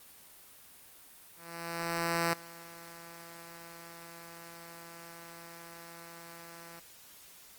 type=tone with ADSR envelope; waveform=5% pulse; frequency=168.4 Hz; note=E3; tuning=37 cents sharp; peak=-16 dBFS; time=1.35-6.8 s; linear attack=980 ms; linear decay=7 ms; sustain=-21 dB; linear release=9 ms; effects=white hiss -55 dBFS RMS until 7.58 s + Opus 32 kbps